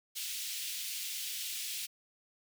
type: high-pass noise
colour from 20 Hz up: pink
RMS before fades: -39 dBFS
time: 0.15-1.87 s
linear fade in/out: 20 ms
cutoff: 2700 Hz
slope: 24 dB/octave
effects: none